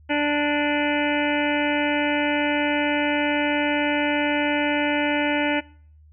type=harmonic tone with a mistuned harmonic; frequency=293.7 Hz; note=D4; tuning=in tune; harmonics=1 / 2 / 3 / 5 / 6 / 7 / 8 / 9 / 10; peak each=-23 / -26 / -28 / -30 / -31 / -31 / -32 / -33 / -33 dBFS; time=0.09-5.61 s; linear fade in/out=20 ms; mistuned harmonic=9; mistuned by=-56 cents; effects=noise-tail reverb RT60 0.5 s tail -22 dB re dry + added 76 Hz sine -48 dBFS peak until 6.12 s